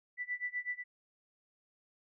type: tone with tremolo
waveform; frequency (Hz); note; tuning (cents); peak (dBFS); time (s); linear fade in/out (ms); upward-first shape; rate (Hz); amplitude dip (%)
sine; 1975.5; B6; 0; -32; 0.17-0.84; 50; sine; 8; 95
effects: none